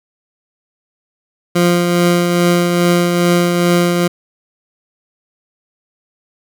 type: tone with tremolo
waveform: 20% pulse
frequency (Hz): 174.61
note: F3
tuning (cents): 0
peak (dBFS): -4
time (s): 1.55-4.08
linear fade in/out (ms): 10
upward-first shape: triangle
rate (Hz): 2.4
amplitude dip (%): 40
effects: none